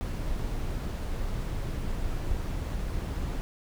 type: noise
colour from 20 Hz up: brown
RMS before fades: -31 dBFS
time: 0.01-3.41 s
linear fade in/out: 0 ms
effects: none